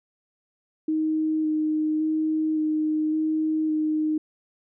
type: tone with vibrato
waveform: sine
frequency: 311.1 Hz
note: D#4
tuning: in tune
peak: -21 dBFS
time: 0.88-4.18 s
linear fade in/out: 5 ms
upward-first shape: square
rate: 0.89 Hz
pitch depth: 11 cents each way
effects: none